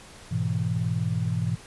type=chord; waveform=sine; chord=E major; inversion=first; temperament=equal; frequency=103.83 / 123.47 / 164.81 Hz; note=G#2 / B2 / E3; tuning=0 / 0 / 0 cents; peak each=-28 dBFS; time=0.31-1.56 s; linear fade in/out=10 ms; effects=pink hiss -47 dBFS RMS until 1.66 s + resampled to 24000 Hz